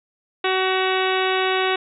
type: harmonic tone with a mistuned harmonic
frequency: 376.3 Hz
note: F#4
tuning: 29 cents sharp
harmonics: 1 / 2 / 3 / 4 / 5 / 6 / 7 / 8 / 9 / 10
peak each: -22 / -25 / -27 / -28 / -29 / -30 / -30 / -31 / -32 / -32 dBFS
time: 0.44-1.76 s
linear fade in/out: 5 ms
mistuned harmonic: 8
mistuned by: -44 cents
effects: none